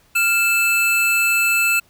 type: tone pair together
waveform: square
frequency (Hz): 1396.9 / 2637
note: F6 / E7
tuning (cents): 0 / 0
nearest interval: major seventh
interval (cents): 1100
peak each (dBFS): -23 / -16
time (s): 0.15-1.8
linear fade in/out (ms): 10
effects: pink hiss -56 dBFS RMS until 1.89 s